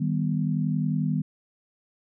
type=chord; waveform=sine; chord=Eb augmented; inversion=none; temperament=equal; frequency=155.56 / 196 / 246.9 Hz; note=Eb3 / G3 / B3; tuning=0 / 0 / 0 cents; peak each=-25 / -28 / -29 dBFS; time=0-1.22 s; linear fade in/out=10 ms; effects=none